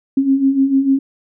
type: beating tone pair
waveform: sine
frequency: 265.8 / 272.5 Hz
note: C4 / C#4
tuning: +27 / -29 cents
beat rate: 6.7 Hz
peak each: -18 / -12 dBFS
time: 0.17-0.99 s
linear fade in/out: 5 ms
effects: none